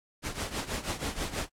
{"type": "noise with tremolo", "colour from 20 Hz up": "pink", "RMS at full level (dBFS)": -31, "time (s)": [0.22, 1.49], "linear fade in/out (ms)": 50, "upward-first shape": "triangle", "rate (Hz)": 6.2, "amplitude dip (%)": 85, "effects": ["low-pass 10000 Hz 12 dB/octave", "AAC 64 kbps"]}